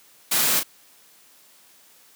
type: noise with echo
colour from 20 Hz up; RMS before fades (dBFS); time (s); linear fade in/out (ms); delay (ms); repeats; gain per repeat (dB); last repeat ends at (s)
white; -21; 0.31-0.6; 10; 34; 1; -7; 0.634
effects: white hiss -54 dBFS RMS until 2.15 s + high-pass 150 Hz 12 dB/octave